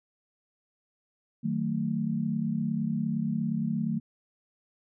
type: chord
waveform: sine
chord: D# diminished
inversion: none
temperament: just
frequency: 155.56 / 186.68 / 224 Hz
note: D#3 / F#3 / A3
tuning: 0 / +16 / +31 cents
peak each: -32 / -32 / -29 dBFS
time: 1.43-4 s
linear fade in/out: 20 ms
effects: none